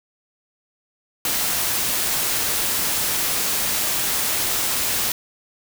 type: noise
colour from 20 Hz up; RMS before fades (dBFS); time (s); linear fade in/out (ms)
white; -22; 1.25-5.12; 2
effects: none